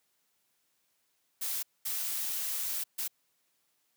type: noise bursts at uneven times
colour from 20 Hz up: blue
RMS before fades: -34 dBFS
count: 3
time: 1.41-1.63 / 1.85-2.84 / 2.98-3.08 s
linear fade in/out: 10 ms
effects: white hiss -75 dBFS RMS until 3.96 s + high-pass 100 Hz 12 dB/octave